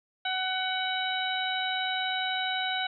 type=harmonic tone with a mistuned harmonic; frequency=748 Hz; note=F#5; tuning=19 cents sharp; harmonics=1 / 2 / 3 / 4 / 5; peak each=-32 / -33 / -37 / -35 / -34 dBFS; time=0.25-2.87 s; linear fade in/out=5 ms; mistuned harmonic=5; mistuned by=+46 cents; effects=none